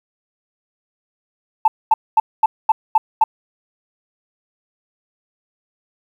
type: tone bursts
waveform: sine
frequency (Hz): 880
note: A5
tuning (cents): 0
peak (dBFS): -7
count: 7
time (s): 1.65-3.24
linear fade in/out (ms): 5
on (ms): 30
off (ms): 230
effects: tanh soft clip ceiling -3 dBFS + 8-bit